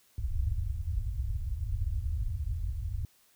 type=low-pass noise; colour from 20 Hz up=white; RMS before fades=-32 dBFS; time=0.18-3.05 s; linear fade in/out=2 ms; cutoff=100 Hz; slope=48 dB/octave; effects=white hiss -65 dBFS RMS until 3.35 s